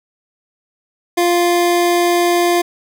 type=tone; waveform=25% pulse; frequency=348.7 Hz; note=F4; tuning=3 cents flat; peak=-8 dBFS; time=1.17-2.62 s; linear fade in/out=10 ms; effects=none